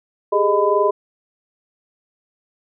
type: tone cluster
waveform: sine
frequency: 398.2 / 420.5 / 618 / 1004 Hz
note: G4 / G#4 / D#5 / B5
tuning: +27 / +22 / -12 / +28 cents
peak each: -19 dBFS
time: 0.32-0.91 s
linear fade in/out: 10 ms
effects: none